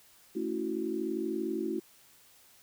sine chord, F# minor seventh, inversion first, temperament equal, 220 / 277.2 / 329.6 / 370 Hz, A3 / C#4 / E4 / F#4, 0 / 0 / 0 / 0 cents, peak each -38 / -39 / -34 / -35 dBFS, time 0.35-1.8 s, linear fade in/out 10 ms, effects white hiss -60 dBFS RMS until 2.62 s

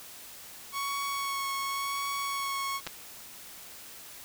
sawtooth tone with vibrato, 1108.7 Hz, C#6, in tune, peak -27 dBFS, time 0.72-2.81 s, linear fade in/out 50 ms, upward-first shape sine, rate 0.9 Hz, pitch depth 15 cents each way
clicks, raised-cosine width 0.2 ms, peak -18 dBFS, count 2, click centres 2.867 / 2.873 s
effects white hiss -47 dBFS RMS until 4.24 s

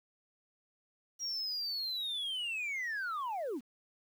sine linear sweep, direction down, 5700 to 206.1 Hz, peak -32 dBFS, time 1.19-3.61 s, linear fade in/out 50 ms, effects tanh soft clip ceiling -33 dBFS + 10-bit

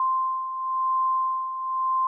sine beating tone pair, 1044 / 1044.97 Hz, C6 / C6, -4 / -3 cents, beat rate 0.97 Hz, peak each -30 / -23 dBFS, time 0-2.07 s, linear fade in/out 2 ms, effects none

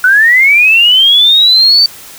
sine linear sweep, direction up, 1458 to 4600 Hz, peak -3 dBFS, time 0.04-1.86 s, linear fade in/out 2 ms, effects white hiss -32 dBFS RMS until 2.18 s

